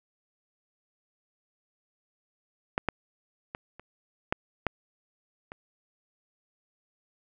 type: clicks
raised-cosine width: 0.5 ms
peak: -11 / -10 / -20 / -30 / -10 / -10 / -25 dBFS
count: 7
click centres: 2.779 / 2.887 / 3.549 / 3.796 / 4.325 / 4.667 / 5.519 s
effects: none